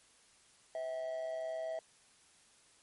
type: tone with amplitude modulation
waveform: triangle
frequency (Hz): 648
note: E5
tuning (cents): -30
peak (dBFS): -32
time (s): 0.75-1.79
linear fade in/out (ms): 2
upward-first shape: sine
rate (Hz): 135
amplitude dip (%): 55
effects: white hiss -65 dBFS RMS until 2.82 s + MP3 48 kbps

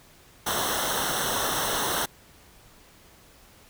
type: noise with comb filter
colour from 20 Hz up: pink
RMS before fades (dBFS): -27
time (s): 0.46-2.06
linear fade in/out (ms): 10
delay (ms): 0.42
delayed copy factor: -0.85
effects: pink hiss -54 dBFS RMS until 3.69 s

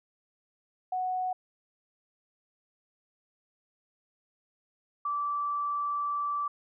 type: tone pair in turn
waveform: sine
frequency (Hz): 739 / 1162.3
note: F#5 / D6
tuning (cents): -2 / -18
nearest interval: minor sixth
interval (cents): 784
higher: second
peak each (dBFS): -28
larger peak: neither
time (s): 0.92-1.33 / 5.05-6.48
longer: second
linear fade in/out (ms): 5
effects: none

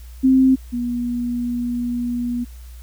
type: tone pair in turn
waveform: sine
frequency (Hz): 262.2 / 241.6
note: C4 / B3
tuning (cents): +4 / -38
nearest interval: minor second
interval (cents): 142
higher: first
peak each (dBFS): -10 / -20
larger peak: first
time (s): 0.23-0.56 / 0.72-2.45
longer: second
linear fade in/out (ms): 20
effects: added 60 Hz sine -35 dBFS peak until 2.82 s + white hiss -51 dBFS RMS until 2.82 s

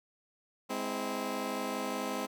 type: chord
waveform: 15% pulse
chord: Ab augmented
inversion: none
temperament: just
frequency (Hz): 207.7 / 259.6 / 324.5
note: Ab3 / C4 / E4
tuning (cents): 0 / -13 / -27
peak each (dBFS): -32 / -30 / -35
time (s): 0.69-2.27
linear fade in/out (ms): 20
effects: none

